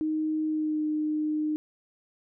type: tone with pitch glide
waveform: sine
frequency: 311.1 to 305.6 Hz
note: D#4 to D#4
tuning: 0 to -31 cents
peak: -25 dBFS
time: 0.01-1.56 s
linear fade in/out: 0 ms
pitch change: -31 cents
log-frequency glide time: 0.47-0.83 s
effects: none